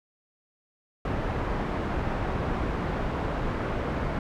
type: low-pass noise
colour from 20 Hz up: pink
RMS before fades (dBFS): -29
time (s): 1.05-4.19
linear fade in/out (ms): 2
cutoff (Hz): 1400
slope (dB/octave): 12
effects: none